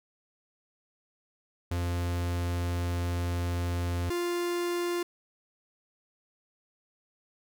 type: tone pair in turn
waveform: 45% pulse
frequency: 87.31 / 349.2 Hz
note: F2 / F4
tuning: 0 / 0 cents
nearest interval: 2 octaves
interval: 2400 cents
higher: second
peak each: -28 dBFS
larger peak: neither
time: 1.71-4.1 / 4.1-5.03 s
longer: first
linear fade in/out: 5 ms
effects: none